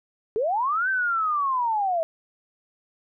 sine linear two-way sweep, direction up then down, 405.7 to 1568 to 635 Hz, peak -21 dBFS, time 0.36-2.03 s, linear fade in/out 0 ms, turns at 0.89 s, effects none

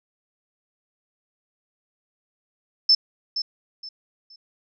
sine tone with echo, 5274 Hz, E8, in tune, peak -12 dBFS, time 2.89-2.95 s, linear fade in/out 5 ms, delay 470 ms, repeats 3, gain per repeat -11 dB, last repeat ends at 4.36 s, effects none

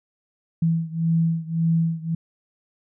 sine beating tone pair, 164 / 165.8 Hz, E3 / E3, -9 / +10 cents, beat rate 1.8 Hz, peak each -21 / -23 dBFS, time 0.62-2.15 s, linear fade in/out 5 ms, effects none

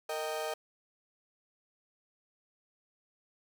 35% pulse chord, Eb major, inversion second, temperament equal with one note detuned, 460.5 / 622.3 / 784 Hz, Bb4 / Eb5 / G5, -21 / 0 / 0 cents, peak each -37 / -35 / -39 dBFS, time 0.09-0.54 s, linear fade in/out 5 ms, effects none

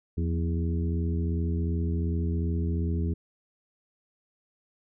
harmonic tone with a mistuned harmonic, 82.7 Hz, E2, 6 cents sharp, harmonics 1 / 2 / 3 / 4 / 5, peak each -26 / -32 / -36 / -38 / -40 dBFS, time 0.17-3.14 s, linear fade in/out 10 ms, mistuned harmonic 2, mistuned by +82 cents, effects none

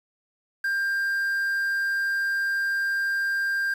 triangle tone, 1593 Hz, G6, 27 cents sharp, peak -21 dBFS, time 0.64-3.74 s, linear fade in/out 5 ms, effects 8-bit

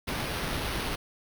pink noise with sample-and-hold, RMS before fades -32 dBFS, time 0.07-0.96 s, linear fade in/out 10 ms, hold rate 7350 Hz, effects none

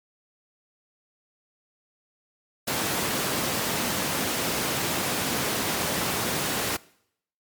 pink high-pass noise, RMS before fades -27 dBFS, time 2.67-6.77 s, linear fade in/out 10 ms, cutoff 150 Hz, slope 12 dB/octave, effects noise-tail reverb RT60 0.7 s tail -22 dB re dry + MP3 96 kbps

